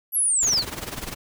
sine linear sweep, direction down, 11840 to 3866 Hz, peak -18 dBFS, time 0.12-0.64 s, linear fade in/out 50 ms
pink noise with tremolo, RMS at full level -30 dBFS, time 0.42-1.15 s, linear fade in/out 20 ms, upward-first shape sine, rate 20 Hz, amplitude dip 75%
effects none

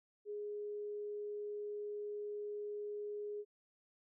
sine tone, 415.3 Hz, G#4, in tune, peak -40 dBFS, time 0.25-3.45 s, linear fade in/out 50 ms, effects none

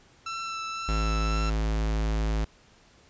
sawtooth tone with vibrato, 1332 Hz, E6, 18 cents sharp, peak -28 dBFS, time 0.26-1.5 s, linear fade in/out 5 ms, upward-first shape sine, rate 1.9 Hz, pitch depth 14 cents each way
square tone, 53.8 Hz, A1, 38 cents flat, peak -25 dBFS, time 0.88-2.45 s, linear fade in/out 10 ms
effects pink hiss -58 dBFS RMS until 3.09 s + resampled to 16000 Hz

